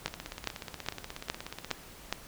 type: two click trains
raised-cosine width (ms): 0.2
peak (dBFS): -21 / -12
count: 28 / 6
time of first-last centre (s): 0.08-1.707 / 0.06-2.126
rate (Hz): 16.6 / 2.42
effects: pink hiss -50 dBFS RMS until 2.27 s